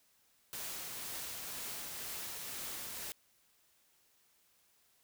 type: noise with tremolo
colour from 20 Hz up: white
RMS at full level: -42 dBFS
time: 0.53-3.12 s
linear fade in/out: 0 ms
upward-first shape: triangle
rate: 2 Hz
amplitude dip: 25%
effects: white hiss -71 dBFS RMS until 5.03 s